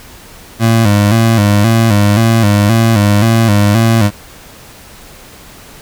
25% pulse tone with vibrato, 108.1 Hz, A2, 30 cents flat, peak -3 dBFS, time 0.59-4.11 s, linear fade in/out 50 ms, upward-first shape square, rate 1.9 Hz, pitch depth 90 cents each way, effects pink hiss -36 dBFS RMS until 5.81 s

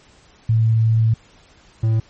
sine / triangle tone pair in turn, 112.2 / 111.55 Hz, A2 / A2, +34 / +24 cents, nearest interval unison, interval 10 cents, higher first, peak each -12 dBFS, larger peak neither, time 0.49-1.14 / 1.83-2 s, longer first, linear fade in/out 5 ms, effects pink hiss -51 dBFS RMS until 2.09 s + MP3 32 kbps

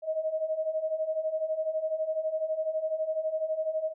sine beating tone pair, 622.3 / 634.3 Hz, D#5 / D#5, 0 / +33 cents, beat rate 12 Hz, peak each -33 / -29 dBFS, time 0.02-3.94 s, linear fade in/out 50 ms, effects none

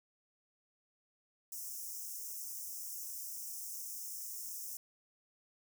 white high-pass noise, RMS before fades -44 dBFS, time 1.52-4.77 s, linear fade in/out 2 ms, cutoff 5300 Hz, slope 96 dB/octave, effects none

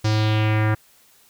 square tone with low-pass filter sweep, 108 Hz, A2, 32 cents flat, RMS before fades -19 dBFS, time 0.04-0.75 s, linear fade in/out 10 ms, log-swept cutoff 5500 to 1600 Hz, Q 2.5, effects white hiss -55 dBFS RMS until 1.29 s

